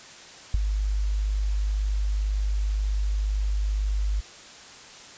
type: tone with ADSR envelope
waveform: sine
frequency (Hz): 51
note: G#1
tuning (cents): -31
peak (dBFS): -14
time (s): 0.54-4.21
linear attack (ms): 5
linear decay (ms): 12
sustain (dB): -8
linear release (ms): 16
effects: white hiss -45 dBFS RMS until 5.17 s + resampled to 16000 Hz